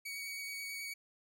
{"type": "tone with vibrato", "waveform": "sawtooth", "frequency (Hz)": 2249, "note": "C#7", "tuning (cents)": 24, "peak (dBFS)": -37, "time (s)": [0.05, 0.94], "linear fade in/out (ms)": 10, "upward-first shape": "sine", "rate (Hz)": 9.3, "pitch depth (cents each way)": 13, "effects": []}